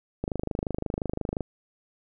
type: click train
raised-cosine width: 2 ms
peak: -15 dBFS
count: 31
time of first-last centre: 0.24-1.407 s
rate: 25.7 Hz
effects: none